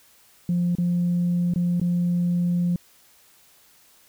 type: tone with dropouts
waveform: sine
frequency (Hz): 175.2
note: F3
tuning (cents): +6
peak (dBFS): -18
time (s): 0.49-2.76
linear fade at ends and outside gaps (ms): 2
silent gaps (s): 0.752-0.784 / 1.538-1.559 / 1.799-1.814
effects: tanh soft clip ceiling -16 dBFS + white hiss -56 dBFS RMS until 4.08 s